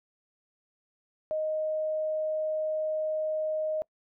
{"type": "tone", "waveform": "sine", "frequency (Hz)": 622.3, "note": "D#5", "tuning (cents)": 0, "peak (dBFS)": -27, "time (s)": [1.31, 3.82], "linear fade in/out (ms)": 0, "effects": ["noise-tail reverb RT60 0.1 s tail -25 dB re dry"]}